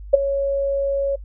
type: tone with ADSR envelope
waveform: sine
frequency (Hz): 554.4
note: C#5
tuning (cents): 0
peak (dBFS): -4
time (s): 0.13-1.16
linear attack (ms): 12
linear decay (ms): 15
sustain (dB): -14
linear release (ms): 10
effects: noise-tail reverb RT60 0.1 s tail -24 dB re dry + added 50 Hz sine -33 dBFS peak until 1.24 s